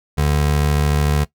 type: tone pair together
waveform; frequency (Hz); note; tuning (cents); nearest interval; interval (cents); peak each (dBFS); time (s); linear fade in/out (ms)
square; 73.42 / 146.84; D2 / D3; 0 / 0; octave; 1200; -18; 0.17-1.25; 20
effects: noise-tail reverb RT60 0.1 s tail -18 dB re dry